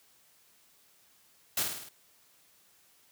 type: noise with echo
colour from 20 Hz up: white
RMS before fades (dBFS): -29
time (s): 1.57-1.63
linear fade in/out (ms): 5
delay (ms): 52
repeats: 5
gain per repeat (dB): -4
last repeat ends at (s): 1.89
effects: white hiss -64 dBFS RMS until 3.11 s + high-pass 60 Hz 12 dB/octave